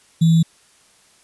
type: tone with sample-and-hold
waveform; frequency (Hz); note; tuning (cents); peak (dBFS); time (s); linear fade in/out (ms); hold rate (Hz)
sine; 164.1; E3; -8; -10; 0.21-0.43; 10; 3675
effects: white hiss -54 dBFS RMS until 1.23 s + resampled to 24000 Hz